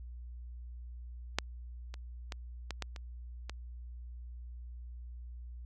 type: clicks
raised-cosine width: 0.2 ms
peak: -11 / -28 / -22 / -20 / -19 / -28 / -23 dBFS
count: 7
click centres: 1.386 / 1.941 / 2.322 / 2.707 / 2.823 / 2.962 / 3.496 s
effects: added 60 Hz sine -43 dBFS peak until 5.65 s